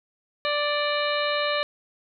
harmonic tone with a mistuned harmonic, 587.3 Hz, D5, in tune, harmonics 1 / 2 / 3 / 4 / 5 / 6 / 7, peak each -26 / -29 / -31 / -32 / -33 / -34 / -34 dBFS, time 0.45-1.63 s, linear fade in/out 0 ms, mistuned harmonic 6, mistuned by +86 cents, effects none

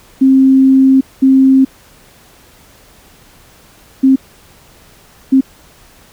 sine tone bursts at uneven times, 265.9 Hz, C4, 28 cents sharp, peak -4 dBFS, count 4, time 0.21-1.01 / 1.22-1.65 / 4.03-4.16 / 5.32-5.41 s, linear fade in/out 10 ms, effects pink hiss -44 dBFS RMS until 6.12 s

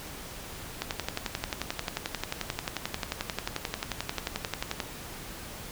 click train, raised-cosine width 0.2 ms, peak -12 dBFS, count 46, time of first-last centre 0.82-4.802 s, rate 11.3 Hz, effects pink hiss -42 dBFS RMS until 5.71 s

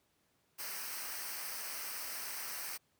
white noise with comb filter, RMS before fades -42 dBFS, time 0.58-2.78 s, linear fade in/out 20 ms, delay 0.28 ms, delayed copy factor -0.65, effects pink hiss -75 dBFS RMS until 2.99 s + high-pass 80 Hz 12 dB/octave

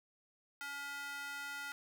square tone with high-pass filter, 283.3 Hz, C#4, 38 cents sharp, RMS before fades -44 dBFS, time 0.61-1.72 s, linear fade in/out 0 ms, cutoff 1400 Hz, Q 2.3, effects none

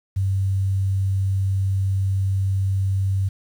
sine tone with quantisation, 96.6 Hz, G2, 25 cents flat, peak -18 dBFS, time 0.16-3.29 s, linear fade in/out 10 ms, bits 8, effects none

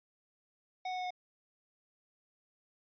square tone with pitch steps, 741 / 736.3 / 731.6 / 727 Hz, F#5 / F#5 / F#5 / F#5, +2 / -9 / -20 / -31 cents, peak -36 dBFS, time 0.85-1.106 s, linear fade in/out 5 ms, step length 64 ms, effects resampled to 11025 Hz

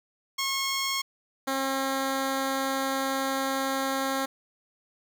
10% pulse tone pair in turn, 1086 / 268.9 Hz, C#6 / C4, -36 / +47 cents, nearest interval 2 octaves, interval 2417 cents, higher first, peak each -18 dBFS, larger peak neither, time 0.38-1.02 / 1.47-4.26 s, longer second, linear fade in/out 10 ms, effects none

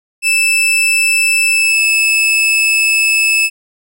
40% pulse tone with pitch glide, 2637 to 2614 Hz, E7 to E7, 0 to -15 cents, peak -9 dBFS, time 0.22-3.5 s, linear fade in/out 50 ms, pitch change -15 cents, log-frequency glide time 1.45-1.89 s, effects none

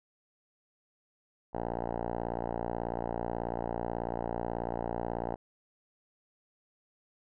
5% pulse tone with low-pass filter, 58.27 Hz, A#1, in tune, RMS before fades -35 dBFS, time 1.53-5.36 s, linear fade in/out 20 ms, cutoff 890 Hz, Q 2.8, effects none

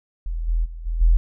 sine tone with level steps, 41.2 Hz, E1, in tune, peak -23 / -17 / -31 / -21 / -11 dBFS, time 0.26-1.17 s, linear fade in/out 0 ms, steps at 0.47 / 0.64 / 0.85 / 1 s, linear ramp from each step 20 ms, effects none

